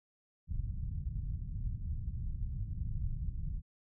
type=low-pass noise; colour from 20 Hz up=pink; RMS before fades=-37 dBFS; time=0.47-3.62 s; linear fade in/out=50 ms; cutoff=130 Hz; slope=24 dB/octave; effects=none